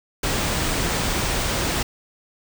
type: band-stop noise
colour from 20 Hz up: pink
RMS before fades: -23 dBFS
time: 0.23-1.83 s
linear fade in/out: 5 ms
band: 10000 to 14000 Hz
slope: 96 dB/octave
effects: none